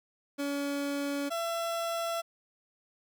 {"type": "tone pair in turn", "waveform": "30% pulse", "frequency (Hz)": [283.3, 672.1], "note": ["C#4", "E5"], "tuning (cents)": [38, 33], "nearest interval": "octave + minor third", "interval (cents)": 1495, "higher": "second", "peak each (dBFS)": -28, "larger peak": "neither", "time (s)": [[0.38, 1.3], [1.3, 2.22]], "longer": "neither", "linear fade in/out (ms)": 20, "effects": []}